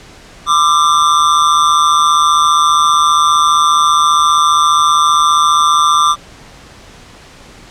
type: tone with amplitude modulation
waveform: square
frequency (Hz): 1184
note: D6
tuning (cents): +14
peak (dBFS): -5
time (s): 0.46-6.16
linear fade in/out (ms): 50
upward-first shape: sine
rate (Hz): 155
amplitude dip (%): 75
effects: pink hiss -38 dBFS RMS until 7.7 s + low-pass 7000 Hz 12 dB/octave